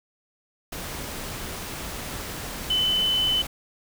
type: tone in noise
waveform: sine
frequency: 3024 Hz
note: F#7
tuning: 37 cents sharp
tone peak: -20 dBFS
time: 2.7-3.42 s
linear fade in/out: 5 ms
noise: pink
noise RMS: -34 dBFS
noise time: 0.72-3.47 s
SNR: +11 dB
effects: none